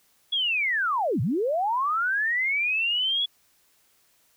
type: linear two-way sweep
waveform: sine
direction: down then up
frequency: 3404 to 98 to 3404 Hz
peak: -22 dBFS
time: 0.32-3.26 s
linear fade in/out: 10 ms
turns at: 1.21 s
effects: white hiss -64 dBFS RMS until 4.36 s